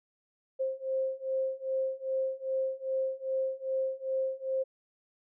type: beating tone pair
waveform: sine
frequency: 527 / 529.5 Hz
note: C5 / C5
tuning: +12 / +21 cents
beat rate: 2.5 Hz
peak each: -33 / -32 dBFS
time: 0.59-4.64 s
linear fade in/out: 20 ms
effects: none